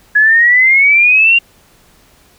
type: exponential sweep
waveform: sine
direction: up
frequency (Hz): 1680 to 2797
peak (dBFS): -5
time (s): 0.15-1.39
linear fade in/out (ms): 10
effects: pink hiss -48 dBFS RMS until 2.38 s